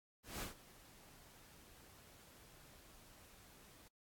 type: noise with ADSR envelope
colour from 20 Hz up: pink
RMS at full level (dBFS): -44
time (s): 0.23-3.88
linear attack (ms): 180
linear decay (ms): 130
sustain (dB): -18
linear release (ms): 4
effects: AAC 64 kbps